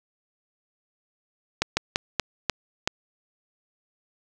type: slowing click train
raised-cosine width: 0.2 ms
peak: -4 dBFS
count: 6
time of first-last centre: 1.62-2.875 s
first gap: 150 ms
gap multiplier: 1.26
effects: none